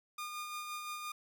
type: tone with tremolo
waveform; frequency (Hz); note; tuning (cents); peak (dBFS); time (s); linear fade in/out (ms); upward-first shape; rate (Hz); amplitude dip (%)
sawtooth; 1215; D#6; -42; -35; 0.18-1.12; 5; sine; 5.8; 35
effects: 12-bit